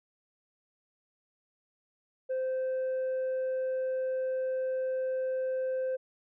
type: tone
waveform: sine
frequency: 519 Hz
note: C5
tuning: 14 cents flat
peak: -26 dBFS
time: 2.29-5.97 s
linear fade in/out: 20 ms
effects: tanh soft clip ceiling -28 dBFS